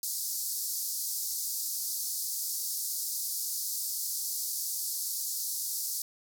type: band-pass noise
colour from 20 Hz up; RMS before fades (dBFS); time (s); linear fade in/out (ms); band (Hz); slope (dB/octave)
white; -34; 0.03-6.02; 2; 4500 to 16000; 48
effects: none